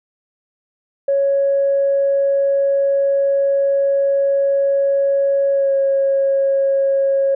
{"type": "tone with pitch glide", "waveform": "sine", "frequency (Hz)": [554.4, 547.1], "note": ["C#5", "C#5"], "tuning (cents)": [0, -23], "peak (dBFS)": -12, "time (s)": [1.08, 7.35], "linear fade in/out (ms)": 5, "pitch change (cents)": -23, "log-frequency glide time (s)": [5.52, 5.73], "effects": ["tanh soft clip ceiling -8 dBFS"]}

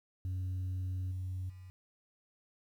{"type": "tone with level steps", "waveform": "sine", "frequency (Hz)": 92.5, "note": "F#2", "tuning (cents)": 0, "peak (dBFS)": [-31, -34, -47], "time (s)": [0.25, 1.7], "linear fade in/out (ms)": 0, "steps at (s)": [1.11, 1.49], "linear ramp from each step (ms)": 10, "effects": ["tanh soft clip ceiling -33 dBFS", "11-bit"]}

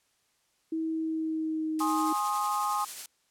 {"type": "tone with pitch glide", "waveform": "sine", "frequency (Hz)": [321.8, 313.5], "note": ["E4", "D#4"], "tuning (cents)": [-42, 13], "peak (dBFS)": -28, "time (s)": [0.72, 2.13], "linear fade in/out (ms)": 5, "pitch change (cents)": -45, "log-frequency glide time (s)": [0.88, 1.78]}
{"type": "noise with tremolo", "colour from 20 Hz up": "blue", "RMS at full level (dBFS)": -35, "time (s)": [1.79, 3.06], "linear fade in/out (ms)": 2, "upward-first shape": "sine", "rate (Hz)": 11, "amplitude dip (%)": 30}
{"type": "chord", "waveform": "sine", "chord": "Ab major", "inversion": "none", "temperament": "equal with one note detuned", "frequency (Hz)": [830.6, 1063, 1244.5], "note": ["Ab5", "C6", "Eb6"], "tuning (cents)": [0, 27, 0], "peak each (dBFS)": -31, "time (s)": [1.8, 2.85], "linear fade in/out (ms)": 10}
{"effects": ["white hiss -71 dBFS RMS until 3.3 s", "low-pass 10000 Hz 12 dB/octave"]}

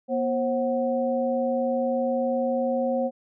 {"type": "tone cluster", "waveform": "sine", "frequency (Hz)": [241.1, 534, 742], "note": ["B3", "C5", "F#5"], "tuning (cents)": [-41, 35, 5], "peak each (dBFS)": [-27, -24, -31], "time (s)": [0.08, 3.11], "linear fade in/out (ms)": 50, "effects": []}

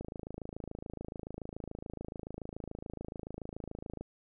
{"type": "click train", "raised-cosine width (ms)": 2, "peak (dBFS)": -27, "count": 109, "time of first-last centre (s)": [0.01, 4.01], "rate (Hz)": 27, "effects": []}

